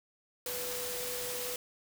sine tone in noise, 493.9 Hz, B4, in tune, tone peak -40 dBFS, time 0.46-1.56 s, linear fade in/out 2 ms, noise white, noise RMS -38 dBFS, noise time 0.46-1.56 s, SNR -5 dB, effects none

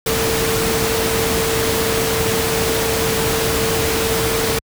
sine tone in noise, 450 Hz, A4, 39 cents sharp, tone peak -20 dBFS, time 0.06-4.59 s, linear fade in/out 5 ms, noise pink, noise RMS -19 dBFS, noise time 0.06-4.59 s, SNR -4 dB, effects high-pass 60 Hz 12 dB/octave

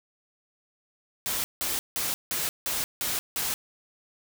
white noise bursts, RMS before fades -29 dBFS, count 7, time 1.26-3.54 s, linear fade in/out 0 ms, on 180 ms, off 170 ms, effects none

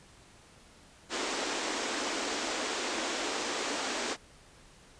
pink band-pass noise, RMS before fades -34 dBFS, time 1.09-4.17 s, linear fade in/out 50 ms, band 250 to 8000 Hz, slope 48 dB/octave, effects pink hiss -57 dBFS RMS until 4.99 s + resampled to 22050 Hz

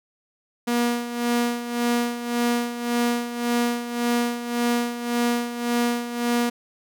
sawtooth tone with tremolo, 239.1 Hz, A#3, 44 cents sharp, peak -15 dBFS, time 0.67-6.5 s, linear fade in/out 10 ms, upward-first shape sine, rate 1.8 Hz, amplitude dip 70%, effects none

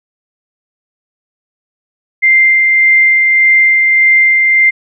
sine tone with tremolo, 2093 Hz, C7, in tune, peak -4 dBFS, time 2.22-4.71 s, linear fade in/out 20 ms, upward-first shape sine, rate 1.7 Hz, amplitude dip 25%, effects none

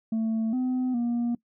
sine tone with pitch steps, 223 / 254.3 / 237.9 Hz, A3 / C4 / A#3, +23 / -49 / +35 cents, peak -21 dBFS, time 0.12-1.35 s, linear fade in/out 5 ms, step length 410 ms, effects noise-tail reverb RT60 0.1 s tail -22 dB re dry + tanh soft clip ceiling -23 dBFS

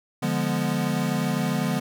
square chord, D diminished seventh, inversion none, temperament equal with one note detuned, 146.83 / 174.61 / 206.8 / 246.9 Hz, D3 / F3 / Ab3 / Cb4, 0 / 0 / -7 / 0 cents, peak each -29 dBFS, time 0.22-1.8 s, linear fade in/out 10 ms, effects none

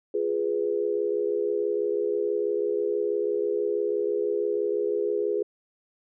sine chord, F diminished, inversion none, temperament equal, 349.2 / 415.3 / 493.9 Hz, F4 / Ab4 / Cb5, 0 / 0 / 0 cents, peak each -31 / -25 / -30 dBFS, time 0.14-5.43 s, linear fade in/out 5 ms, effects none

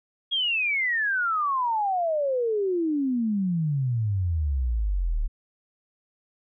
sine exponential sweep, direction down, 3322 to 34.95 Hz, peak -22 dBFS, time 0.31-5.28 s, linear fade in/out 20 ms, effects none

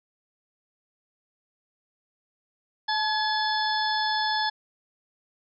harmonic tone with a mistuned harmonic, 867 Hz, A5, 26 cents flat, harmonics 1 / 2 / 4 / 5 / 6, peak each -26 / -29 / -32 / -33 / -34 dBFS, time 2.88-4.5 s, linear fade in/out 10 ms, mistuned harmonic 2, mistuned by -42 cents, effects none

